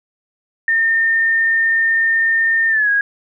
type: tone with pitch glide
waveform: sine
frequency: 1816 to 1646.2 Hz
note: A#6 to G#6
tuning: -46 to -16 cents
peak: -12 dBFS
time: 0.68-3.01 s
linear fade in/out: 2 ms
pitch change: -170 cents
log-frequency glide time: 2.69-2.9 s
effects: none